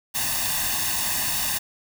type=noise with comb filter; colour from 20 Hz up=white; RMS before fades=-25 dBFS; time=0.14-1.59 s; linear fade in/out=20 ms; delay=1.1 ms; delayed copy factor=+0.8; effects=none